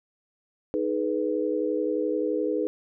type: chord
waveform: sine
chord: G# minor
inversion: second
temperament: equal with one note detuned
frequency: 311.1 / 422.3 / 493.9 Hz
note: D#4 / G#4 / B4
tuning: 0 / +29 / 0 cents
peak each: -28 dBFS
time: 0.74-2.67 s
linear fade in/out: 0 ms
effects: none